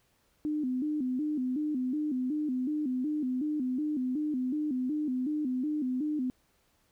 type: tone with vibrato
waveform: sine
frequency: 277.2 Hz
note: C#4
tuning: in tune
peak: -28 dBFS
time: 0.45-6.3 s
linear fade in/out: 0 ms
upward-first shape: square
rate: 2.7 Hz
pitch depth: 150 cents each way
effects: pink hiss -70 dBFS RMS until 6.91 s